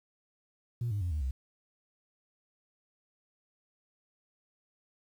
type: tone with pitch steps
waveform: sine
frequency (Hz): 118.9 / 102.32 / 88.05 / 75.77 / 65.21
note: A#2 / G#2 / F2 / D#2 / C2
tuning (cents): +35 / -25 / +15 / -45 / -5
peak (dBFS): -28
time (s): 0.81-1.31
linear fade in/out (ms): 5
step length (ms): 100
effects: tanh soft clip ceiling -27 dBFS + 10-bit